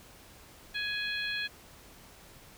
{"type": "harmonic tone", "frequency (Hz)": 835, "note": "G#5", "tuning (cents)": 9, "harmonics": [2, 3, 4, 5], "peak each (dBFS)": [-35, -37, -38, -39], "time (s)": [0.74, 1.48], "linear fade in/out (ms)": 20, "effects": ["pink hiss -54 dBFS RMS until 2.57 s"]}